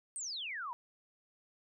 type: exponential sweep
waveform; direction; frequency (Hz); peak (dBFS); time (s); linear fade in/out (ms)
sine; down; 8870 to 922; -38; 0.16-0.73; 0
effects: none